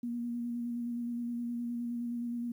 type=tone with vibrato; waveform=sine; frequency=238.1 Hz; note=A#3; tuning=37 cents sharp; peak=-33 dBFS; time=0.03-2.52 s; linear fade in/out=5 ms; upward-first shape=square; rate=9.6 Hz; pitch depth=16 cents each way; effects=11-bit